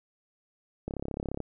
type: click train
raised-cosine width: 2 ms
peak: -20 dBFS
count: 19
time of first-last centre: 0.88-1.403 s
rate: 34.4 Hz
effects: none